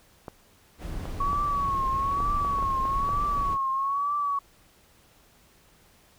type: clicks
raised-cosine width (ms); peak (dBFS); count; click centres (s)
1; -22; 9; 0.282 / 1.055 / 1.331 / 2.204 / 2.448 / 2.586 / 2.626 / 2.854 / 3.091
type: noise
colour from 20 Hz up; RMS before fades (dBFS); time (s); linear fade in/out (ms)
brown; -33; 0.78-3.58; 50
type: tone with vibrato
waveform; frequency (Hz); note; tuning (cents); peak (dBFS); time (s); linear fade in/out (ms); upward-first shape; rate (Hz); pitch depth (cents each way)
sine; 1115; C#6; +10; -24; 1.2-4.39; 5; triangle; 1.1; 86
effects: pink hiss -59 dBFS RMS until 6.18 s